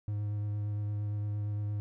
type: tone with vibrato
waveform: triangle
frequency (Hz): 103.9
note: G#2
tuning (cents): +1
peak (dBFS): -29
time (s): 0.08-1.8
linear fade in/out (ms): 0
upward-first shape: triangle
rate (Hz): 8.7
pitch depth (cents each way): 17
effects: none